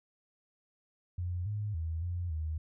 sine tone with pitch steps, 88.8 / 104.6 / 81.2 / 87.8 / 78.6 Hz, F2 / G#2 / E2 / F2 / D#2, +29 / +13 / -26 / +10 / +18 cents, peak -32 dBFS, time 1.18-2.58 s, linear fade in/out 5 ms, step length 280 ms, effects none

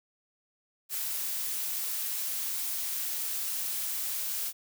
blue noise, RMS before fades -33 dBFS, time 0.89-4.53 s, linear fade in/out 50 ms, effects none

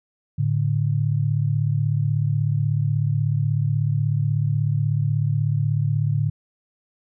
sine tone pair together, 109.3 / 145.65 Hz, A2 / D3, -11 / -14 cents, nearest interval perfect fourth, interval 497 cents, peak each -21 dBFS, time 0.38-6.3 s, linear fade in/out 10 ms, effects none

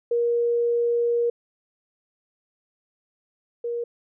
sine tone pair in turn, 473.1 / 473.1 Hz, A#4 / A#4, +26 / +26 cents, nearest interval unison, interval 0 cents, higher neither, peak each -19 / -25 dBFS, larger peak first, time 0.11-1.3 / 3.64-3.84 s, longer first, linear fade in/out 5 ms, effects none

